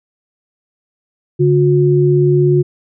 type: tone pair together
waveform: sine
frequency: 143.32 / 360 Hz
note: D3 / F#4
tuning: -42 / -47 cents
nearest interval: octave + major third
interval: 1595 cents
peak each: -11 dBFS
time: 1.39-2.63 s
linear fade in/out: 20 ms
effects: none